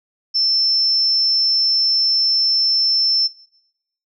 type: tone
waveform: sine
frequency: 5330 Hz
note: E8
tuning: 18 cents sharp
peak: -14 dBFS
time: 0.34-3.28 s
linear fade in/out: 20 ms
effects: noise-tail reverb RT60 0.8 s tail -18 dB re dry